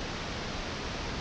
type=low-pass noise; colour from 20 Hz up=pink; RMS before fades=-36 dBFS; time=0-1.2 s; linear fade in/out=0 ms; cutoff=5900 Hz; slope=48 dB/octave; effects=none